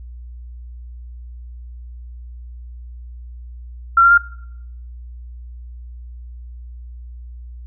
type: tone with pitch steps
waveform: sine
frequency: 1364 / 1382.2 / 1400.7 Hz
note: F6 / F6 / F6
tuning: -41 / -18 / +5 cents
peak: -7 dBFS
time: 3.97-4.177 s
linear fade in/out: 5 ms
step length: 69 ms
effects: noise-tail reverb RT60 0.8 s tail -24 dB re dry + added 60 Hz sine -32 dBFS peak until 7.66 s